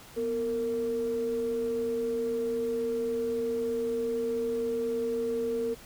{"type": "tone pair together", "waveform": "sine", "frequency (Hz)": [244.6, 459.2], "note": ["B3", "A#4"], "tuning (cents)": [-16, -26], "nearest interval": "major seventh", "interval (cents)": 1090, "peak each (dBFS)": [-35, -27], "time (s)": [0.16, 5.75], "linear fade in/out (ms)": 20, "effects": ["tanh soft clip ceiling -21 dBFS", "pink hiss -50 dBFS RMS until 5.85 s"]}